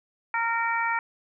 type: harmonic tone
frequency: 461.1 Hz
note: A#4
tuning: 19 cents flat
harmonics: 2 / 3 / 4 / 5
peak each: -27 / -29 / -30 / -31 dBFS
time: 0.34-0.99 s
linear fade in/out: 2 ms
effects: none